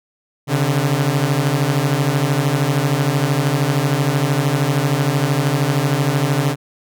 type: beating tone pair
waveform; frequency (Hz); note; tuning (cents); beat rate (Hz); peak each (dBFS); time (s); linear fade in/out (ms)
sawtooth; 134.5 / 147.5; C3 / D3; +48 / +8; 13; -14; 0.47-6.56; 50
effects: none